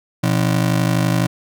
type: ring-modulated tone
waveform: 35% pulse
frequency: 146.83 Hz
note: D3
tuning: in tune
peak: -10 dBFS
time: 0.23-1.27 s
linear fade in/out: 10 ms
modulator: 26 Hz
effects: none